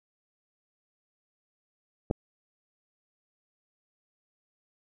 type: clicks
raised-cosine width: 2 ms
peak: -26 / -12 dBFS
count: 2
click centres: 2.102 / 2.111 s
effects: none